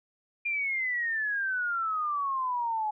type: exponential sweep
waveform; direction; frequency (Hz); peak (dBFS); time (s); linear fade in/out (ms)
sine; down; 2416 to 840; -27; 0.45-2.91; 10
effects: none